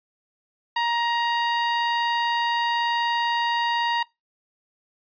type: tone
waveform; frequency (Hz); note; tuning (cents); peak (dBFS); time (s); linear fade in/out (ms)
sawtooth; 941; A#5; +16; -17; 0.76-4.03; 5
effects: noise-tail reverb RT60 0.2 s tail -23 dB re dry + resampled to 11025 Hz